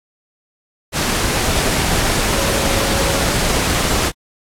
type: tone in noise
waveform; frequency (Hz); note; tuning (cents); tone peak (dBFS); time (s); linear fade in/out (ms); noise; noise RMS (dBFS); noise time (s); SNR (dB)
sine; 551; C#5; -11; -25; 2.33-3.32; 50; pink; -17; 0.92-4.12; -11
effects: low-pass 11000 Hz 12 dB/octave + AAC 64 kbps